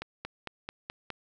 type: accelerating click train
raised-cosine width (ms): 0.3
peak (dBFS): -20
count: 6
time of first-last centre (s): 0.02-1.103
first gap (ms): 230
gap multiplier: 0.97
effects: none